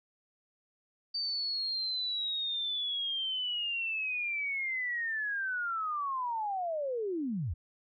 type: linear sweep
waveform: sine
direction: down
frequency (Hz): 4624 to 65.6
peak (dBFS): -31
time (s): 1.14-7.54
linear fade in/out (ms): 10
effects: none